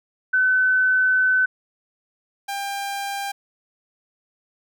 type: tone pair in turn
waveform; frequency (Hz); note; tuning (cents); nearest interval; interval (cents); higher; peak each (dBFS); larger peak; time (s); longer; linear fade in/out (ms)
sine / sawtooth; 1514 / 796.9; F#6 / G5; +39 / +28; major seventh; 1111; first; -15 / -22; first; 0.33-1.46 / 2.48-3.32; first; 10
effects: none